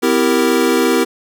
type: chord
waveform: square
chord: C dominant seventh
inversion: none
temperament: equal with one note detuned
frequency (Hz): 254.9 / 329.6 / 392 / 466.2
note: C4 / E4 / G4 / Bb4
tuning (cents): -45 / 0 / 0 / 0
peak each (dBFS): -18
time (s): 0.02-1.05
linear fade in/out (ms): 20
effects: none